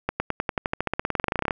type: accelerating click train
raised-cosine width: 0.5 ms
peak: -8 dBFS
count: 25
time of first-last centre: 0.09-1.508 s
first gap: 110 ms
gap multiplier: 0.94
effects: none